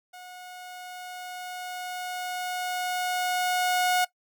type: tone with level ramp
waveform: sawtooth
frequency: 727 Hz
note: F#5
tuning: 31 cents flat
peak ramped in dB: -39 to -17 dBFS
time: 0.13-4.05 s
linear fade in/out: 10 ms
effects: noise-tail reverb RT60 0.1 s tail -19 dB re dry